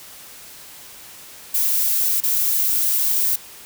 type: noise with dropouts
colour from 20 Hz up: violet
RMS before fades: -19 dBFS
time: 1.54-3.36 s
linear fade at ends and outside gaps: 5 ms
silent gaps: 2.204-2.235 s
effects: white hiss -41 dBFS RMS until 3.65 s